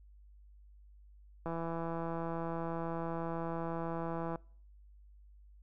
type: click train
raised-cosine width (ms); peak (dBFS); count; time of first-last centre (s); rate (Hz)
1; -25; 482; 1.46-4.358; 166
effects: noise-tail reverb RT60 0.5 s tail -25 dB re dry + added 50 Hz sine -55 dBFS peak until 5.62 s